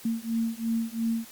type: beating tone pair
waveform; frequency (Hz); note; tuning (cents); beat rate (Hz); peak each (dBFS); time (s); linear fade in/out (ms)
sine; 226.5 / 229.4; A#3 / A#3; -50 / -28; 2.9; -29; 0.05-1.25; 5
effects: white hiss -48 dBFS RMS until 1.31 s + Opus 48 kbps